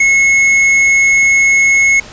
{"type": "tone with hard clipping", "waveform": "sine", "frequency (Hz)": 2180, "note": "C#7", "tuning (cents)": -29, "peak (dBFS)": -8, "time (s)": [0, 2], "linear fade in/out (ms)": 5, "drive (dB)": 7, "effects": ["pink hiss -33 dBFS RMS until 2.12 s", "resampled to 16000 Hz"]}